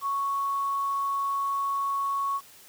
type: tone with quantisation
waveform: sine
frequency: 1108.7 Hz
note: C#6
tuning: in tune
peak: -25 dBFS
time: 0.01-2.41 s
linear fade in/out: 50 ms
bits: 8
effects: white hiss -52 dBFS RMS until 2.68 s